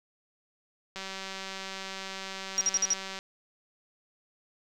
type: click train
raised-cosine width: 0.2 ms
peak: -21 dBFS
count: 429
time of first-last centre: 0.96-3.189 s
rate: 192 Hz
type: tone bursts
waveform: sine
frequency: 5700 Hz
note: F8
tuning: 34 cents sharp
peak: -22 dBFS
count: 5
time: 2.58-2.934 s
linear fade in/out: 0 ms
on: 30 ms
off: 51 ms
effects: none